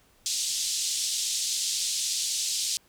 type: band-pass noise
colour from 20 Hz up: white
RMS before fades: -29 dBFS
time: 0.26-2.77 s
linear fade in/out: 0 ms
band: 3500 to 8000 Hz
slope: 24 dB/octave
effects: pink hiss -62 dBFS RMS until 2.88 s